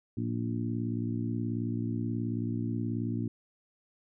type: harmonic tone with a mistuned harmonic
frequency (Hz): 58.6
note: A#1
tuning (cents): +10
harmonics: 2 / 3 / 4 / 5 / 6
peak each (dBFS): -33 / -41 / -34 / -37 / -43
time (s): 0.17-3.28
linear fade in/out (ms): 5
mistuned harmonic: 2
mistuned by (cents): -75
effects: none